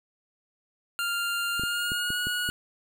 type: tone with pitch glide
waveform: 25% pulse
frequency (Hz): 1396.9 to 1453.7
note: F6 to F#6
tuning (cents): 0 to -31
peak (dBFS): -23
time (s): 0.99-2.5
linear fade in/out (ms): 0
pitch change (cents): +69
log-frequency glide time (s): 1.53-2.18
type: clicks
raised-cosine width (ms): 3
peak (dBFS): -23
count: 6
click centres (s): 1.596 / 1.636 / 1.919 / 2.104 / 2.27 / 2.49
effects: none